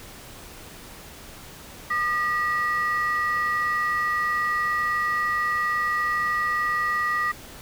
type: tone pair together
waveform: sine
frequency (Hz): 1214.6 / 1928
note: D#6 / B6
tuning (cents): -42 / -42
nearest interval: minor sixth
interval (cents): 800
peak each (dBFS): -23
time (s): 1.9-7.32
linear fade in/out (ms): 10
effects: tanh soft clip ceiling -17 dBFS + pink hiss -43 dBFS RMS until 7.61 s